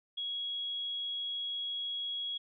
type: tone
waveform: sine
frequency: 3322 Hz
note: G#7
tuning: in tune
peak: -34 dBFS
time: 0.17-2.38 s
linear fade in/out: 10 ms
effects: none